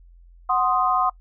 sine chord, C diminished, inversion second, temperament equal, 740 / 1046.5 / 1244.5 Hz, Gb5 / C6 / Eb6, 0 / 0 / 0 cents, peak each -22 dBFS, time 0.49-1.1 s, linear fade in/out 10 ms, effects noise-tail reverb RT60 0.1 s tail -22 dB re dry + added 43 Hz sine -46 dBFS peak until 1.2 s

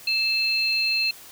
sine tone pair together, 2637 / 4186 Hz, E7 / C8, 0 / 0 cents, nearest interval minor sixth, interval 800 cents, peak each -23 dBFS, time 0.07-1.11 s, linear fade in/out 5 ms, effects white hiss -45 dBFS RMS until 1.31 s

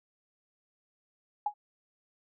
sine tone with exponential decay, 830.6 Hz, G#5, in tune, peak -23 dBFS, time 1.46-1.54 s, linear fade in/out 5 ms, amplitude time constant 17 ms, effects none

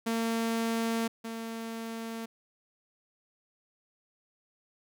sawtooth tone pair in turn, 227.9 / 227 Hz, A#3 / A#3, -39 / -46 cents, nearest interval unison, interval 7 cents, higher first, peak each -24 / -32 dBFS, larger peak first, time 0.06-1.08 / 1.24-2.26 s, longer neither, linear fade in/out 10 ms, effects none

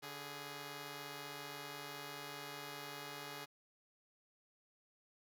5% pulse tone pair together, 145.19 / 415.3 Hz, D3 / G#4, -19 / 0 cents, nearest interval octave + tritone, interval 1819 cents, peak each -38 / -37 dBFS, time 0.02-3.46 s, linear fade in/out 20 ms, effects none

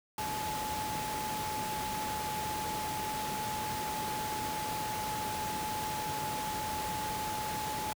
sine tone in noise, 857 Hz, A5, 46 cents flat, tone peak -35 dBFS, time 0.18-7.93 s, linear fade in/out 2 ms, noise pink, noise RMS -38 dBFS, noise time 0.18-7.93 s, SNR 0 dB, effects high-pass 80 Hz 12 dB/octave

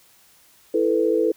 sine chord, E suspended fourth, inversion none, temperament just, 329.6 / 439.5 / 494.4 Hz, E4 / A4 / B4, 0 / -2 / +2 cents, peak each -22 / -20 / -22 dBFS, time 0.74-1.32 s, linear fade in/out 5 ms, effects white hiss -55 dBFS RMS until 1.36 s

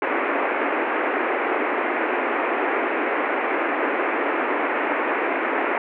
pink band-pass noise, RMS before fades -23 dBFS, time 0.02-5.78 s, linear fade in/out 2 ms, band 280 to 2400 Hz, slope 48 dB/octave, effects none

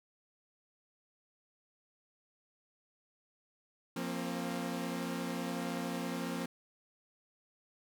sawtooth chord, F suspended fourth, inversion none, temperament equal with one note detuned, 174.61 / 233.1 / 267.3 Hz, F3 / Bb3 / C4, 0 / 0 / +37 cents, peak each -36 / -36 / -36 dBFS, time 3.96-6.46 s, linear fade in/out 5 ms, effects none

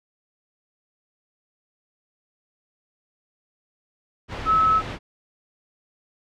sine tone in noise, 1296 Hz, E6, 30 cents flat, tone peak -15 dBFS, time 4.45-4.82 s, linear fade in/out 50 ms, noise pink, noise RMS -31 dBFS, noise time 4.28-4.99 s, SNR +13 dB, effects low-pass 3000 Hz 12 dB/octave

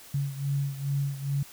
sine beating tone pair, 139.2 / 141.6 Hz, C#3 / C#3, +8 / +37 cents, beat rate 2.4 Hz, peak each -28 / -32 dBFS, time 0.14-1.43 s, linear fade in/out 5 ms, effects white hiss -49 dBFS RMS until 1.52 s

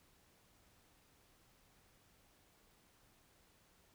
silence, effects pink hiss -70 dBFS RMS until 3.94 s

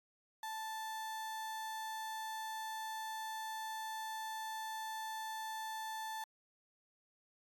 35% pulse tone, 880 Hz, A5, in tune, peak -39 dBFS, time 0.43-6.24 s, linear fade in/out 2 ms, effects AAC 64 kbps

